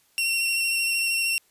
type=tone with vibrato; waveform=sawtooth; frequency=2728 Hz; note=F7; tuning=41 cents flat; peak=-19 dBFS; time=0.18-1.38 s; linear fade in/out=0 ms; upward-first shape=square; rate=13 Hz; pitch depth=12 cents each way; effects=white hiss -63 dBFS RMS until 1.5 s + resampled to 32000 Hz